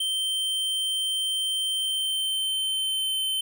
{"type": "tone with pitch glide", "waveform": "square", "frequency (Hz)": [3120, 3084], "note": ["G7", "G7"], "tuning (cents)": [-9, -29], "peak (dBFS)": -25, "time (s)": [0, 3.41], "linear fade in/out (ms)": 5, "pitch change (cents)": -20, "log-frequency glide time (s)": [1.74, 3.2], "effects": []}